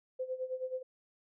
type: tone with tremolo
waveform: sine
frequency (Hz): 514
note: C5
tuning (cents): -31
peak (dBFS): -32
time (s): 0.19-0.83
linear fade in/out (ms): 10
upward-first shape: sine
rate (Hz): 9.4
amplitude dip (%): 80
effects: none